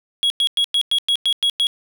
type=tone bursts; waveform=triangle; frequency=3322 Hz; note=G#7; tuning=in tune; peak=-13 dBFS; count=9; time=0.23-1.669 s; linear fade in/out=0 ms; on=71 ms; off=100 ms; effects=none